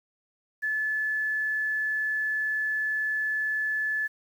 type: tone with quantisation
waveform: sine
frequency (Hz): 1729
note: A6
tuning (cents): -31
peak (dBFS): -25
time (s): 0.62-4.08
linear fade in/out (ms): 20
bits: 9
effects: none